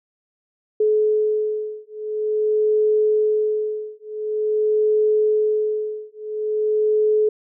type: beating tone pair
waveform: sine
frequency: 427.6 / 428.07 Hz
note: A4 / A4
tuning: -49 / -48 cents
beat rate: 0.47 Hz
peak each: -20 dBFS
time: 0.8-7.29 s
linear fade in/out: 5 ms
effects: none